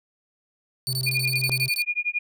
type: tone with vibrato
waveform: triangle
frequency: 129.5 Hz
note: C3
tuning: 17 cents flat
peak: -25 dBFS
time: 0.87-1.69 s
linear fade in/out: 20 ms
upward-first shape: triangle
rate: 14 Hz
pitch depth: 9 cents each way
type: tone bursts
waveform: sawtooth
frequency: 4507 Hz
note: C#8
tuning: 28 cents sharp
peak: -23 dBFS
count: 12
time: 0.87-1.82 s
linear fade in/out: 0 ms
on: 59 ms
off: 22 ms
type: tone with tremolo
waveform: sine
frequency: 2432 Hz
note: D#7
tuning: 40 cents flat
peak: -20 dBFS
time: 1.06-2.19 s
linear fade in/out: 10 ms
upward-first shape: sine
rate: 11 Hz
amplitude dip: 100%
type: click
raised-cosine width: 1 ms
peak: -16 dBFS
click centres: 1.495 s
effects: none